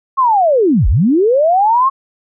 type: linear two-way sweep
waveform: sine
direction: down then up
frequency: 1101 to 35.77 to 1101 Hz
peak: -8 dBFS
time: 0.17-1.9 s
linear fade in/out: 20 ms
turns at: 0.88 s
effects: none